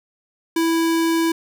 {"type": "tone", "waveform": "square", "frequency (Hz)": 329.6, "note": "E4", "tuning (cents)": 0, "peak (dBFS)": -17, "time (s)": [0.56, 1.32], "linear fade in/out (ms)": 5, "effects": []}